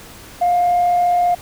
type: tone with frequency modulation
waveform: sine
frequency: 707 Hz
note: F5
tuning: 21 cents sharp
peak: -11 dBFS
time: 0.41-1.35 s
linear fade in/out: 10 ms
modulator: 35.2 Hz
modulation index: 0.25
effects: tanh soft clip ceiling -9 dBFS + pink hiss -39 dBFS RMS until 1.41 s